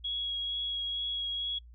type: tone with vibrato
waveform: sine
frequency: 3322 Hz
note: G#7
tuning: in tune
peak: -31 dBFS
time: 0.04-1.59 s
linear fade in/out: 10 ms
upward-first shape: sine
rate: 2.2 Hz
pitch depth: 10 cents each way
effects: noise-tail reverb RT60 0.1 s tail -24 dB re dry + added 59 Hz sine -49 dBFS peak until 1.74 s